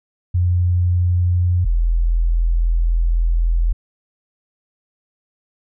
sine tone pair in turn, 88.8 / 41.91 Hz, F2 / E1, +29 / +29 cents, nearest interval octave + minor second, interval 1300 cents, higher first, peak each -13 dBFS, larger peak neither, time 0.34-1.65 / 1.65-3.73 s, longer second, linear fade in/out 10 ms, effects none

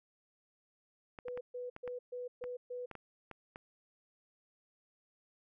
clicks, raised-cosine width 0.5 ms, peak -31 dBFS, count 10, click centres 1.188 / 1.283 / 1.375 / 1.764 / 1.877 / 2.44 / 2.913 / 2.953 / 3.313 / 3.559 s
sine tone bursts, 493.9 Hz, B4, in tune, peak -39 dBFS, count 6, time 1.25-2.86 s, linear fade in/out 10 ms, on 160 ms, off 130 ms
effects none

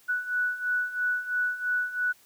sine beating tone pair, 1477 / 1480 Hz, F#6 / F#6, -3 / 0 cents, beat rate 3 Hz, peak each -31 / -27 dBFS, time 0.08-2.13 s, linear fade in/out 20 ms, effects white hiss -59 dBFS RMS until 2.25 s

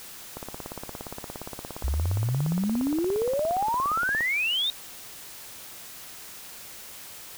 click train, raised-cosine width 1 ms, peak -21 dBFS, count 67, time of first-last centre 0.37-4.207 s, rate 17.2 Hz
sine exponential sweep, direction up, 63.6 to 3765 Hz, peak -23 dBFS, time 1.84-4.7 s, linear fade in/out 0 ms
effects white hiss -43 dBFS RMS until 7.37 s

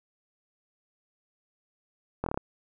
slowing click train, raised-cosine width 1 ms, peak -15 dBFS, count 6, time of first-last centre 2.24-2.375 s, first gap 23 ms, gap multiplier 1.08, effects none

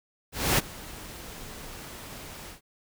pink noise with ADSR envelope, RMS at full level -21 dBFS, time 0.32-2.61 s, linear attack 260 ms, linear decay 25 ms, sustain -21 dB, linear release 120 ms, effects none

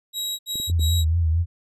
sawtooth tone bursts, 3839 Hz, B7, 50 cents flat, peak -22 dBFS, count 3, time 0.13-1.048 s, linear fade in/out 50 ms, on 260 ms, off 69 ms
clicks, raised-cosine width 3 ms, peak -24 dBFS, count 4, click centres 0.556 / 0.6 / 0.699 / 0.795 s
sine tone with vibrato, 82.41 Hz, E2, in tune, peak -17 dBFS, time 0.67-1.46 s, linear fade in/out 50 ms, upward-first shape triangle, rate 4.4 Hz, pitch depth 88 cents each way
effects resampled to 32000 Hz

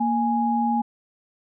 sine tone pair together, 233.1 / 830.7 Hz, A#3 / G#5, 0 / 0 cents, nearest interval octave + minor seventh, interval 2200 cents, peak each -22 dBFS, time 0-0.82 s, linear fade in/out 10 ms, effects none

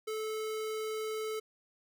square tone, 435.1 Hz, A4, 19 cents flat, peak -35 dBFS, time 0.07-1.4 s, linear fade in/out 10 ms, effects none

